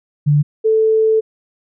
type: tone pair in turn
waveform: sine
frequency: 146.83 / 440 Hz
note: D3 / A4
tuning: 0 / 0 cents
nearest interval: octave + perfect fifth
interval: 1900 cents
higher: second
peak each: -9 / -10 dBFS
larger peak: first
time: 0.26-0.43 / 0.64-1.21 s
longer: second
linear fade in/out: 20 ms
effects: none